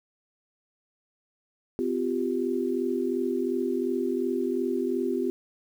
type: chord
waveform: sine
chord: C suspended fourth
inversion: none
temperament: equal with one note detuned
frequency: 255.1 / 349.2 / 392 Hz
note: C4 / F4 / G4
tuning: -44 / 0 / 0 cents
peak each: -29 dBFS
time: 1.79-5.3 s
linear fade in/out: 0 ms
effects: 9-bit